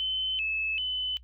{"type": "tone with pitch steps", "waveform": "sine", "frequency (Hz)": [3055, 2604, 3019], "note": ["G7", "E7", "F#7"], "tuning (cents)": [-45, -22, 34], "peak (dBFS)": -27, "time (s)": [0, 1.17], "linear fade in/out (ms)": 0, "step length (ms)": 390, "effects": ["noise-tail reverb RT60 0.1 s tail -21 dB re dry", "added 60 Hz sine -49 dBFS peak until 1.23 s"]}